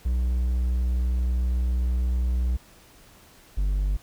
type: tone pair in turn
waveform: triangle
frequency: 61.7 / 48.97 Hz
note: B1 / G1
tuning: -1 / -1 cents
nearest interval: major third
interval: 400 cents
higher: first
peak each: -19 dBFS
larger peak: neither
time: 0.05-2.57 / 3.57-3.97 s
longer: first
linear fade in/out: 10 ms
effects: pink hiss -53 dBFS RMS until 4.02 s